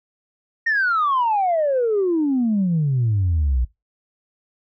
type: exponential sweep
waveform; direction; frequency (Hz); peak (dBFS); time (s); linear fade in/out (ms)
sine; down; 1864.7 to 58; -15; 0.66-3.65; 10
effects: noise-tail reverb RT60 0.2 s tail -21 dB re dry + tanh soft clip ceiling -13 dBFS